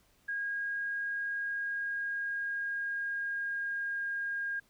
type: tone with pitch glide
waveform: sine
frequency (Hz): 1632 to 1619.8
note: G#6 to G#6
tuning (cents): -31 to -44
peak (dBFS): -32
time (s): 0.28-4.6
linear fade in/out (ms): 10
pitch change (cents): -13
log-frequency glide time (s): 1.35-4.08
effects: pink hiss -68 dBFS RMS until 4.69 s